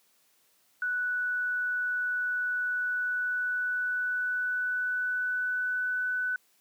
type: tone with pitch glide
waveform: sine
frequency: 1480 to 1496.3 Hz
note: F#6 to F#6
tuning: 0 to +19 cents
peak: -27 dBFS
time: 0.82-6.36 s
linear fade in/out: 2 ms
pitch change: +19 cents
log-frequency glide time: 2.67-6.07 s
effects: white hiss -67 dBFS RMS until 6.6 s + high-pass 150 Hz 12 dB/octave